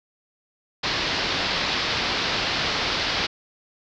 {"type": "low-pass noise", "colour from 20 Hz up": "white", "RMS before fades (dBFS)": -25, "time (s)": [0.83, 3.27], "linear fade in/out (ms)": 10, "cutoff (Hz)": 5000, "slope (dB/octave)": 48, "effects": []}